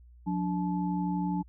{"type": "tone cluster", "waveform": "sine", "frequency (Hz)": [179.4, 291.6, 865], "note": ["F3", "D4", "A5"], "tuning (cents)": [47, -12, -30], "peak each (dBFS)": [-29, -33, -36], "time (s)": [0.26, 1.43], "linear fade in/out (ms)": 20, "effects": ["added 60 Hz sine -51 dBFS peak until 1.48 s"]}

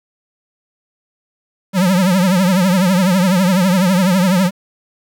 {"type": "tone with vibrato", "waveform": "square", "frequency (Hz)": 185, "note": "F#3", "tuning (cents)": 0, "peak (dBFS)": -11, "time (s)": [1.73, 4.51], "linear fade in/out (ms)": 50, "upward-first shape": "triangle", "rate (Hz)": 12, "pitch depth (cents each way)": 140, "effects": ["7-bit"]}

